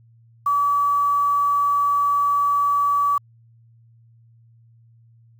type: tone with quantisation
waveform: sine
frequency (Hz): 1146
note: D6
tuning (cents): -43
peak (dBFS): -16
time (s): 0.46-3.18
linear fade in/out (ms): 5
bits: 7
effects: added 115 Hz sine -50 dBFS peak until 5.39 s